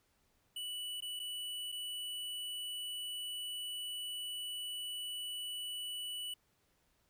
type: tone with dropouts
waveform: square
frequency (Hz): 2960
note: F#7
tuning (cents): 0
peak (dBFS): -40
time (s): 0.56-6.34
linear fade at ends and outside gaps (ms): 5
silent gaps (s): 1.006-1.022 / 1.194-1.198 / 1.719-1.723
effects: pink hiss -75 dBFS RMS until 7.09 s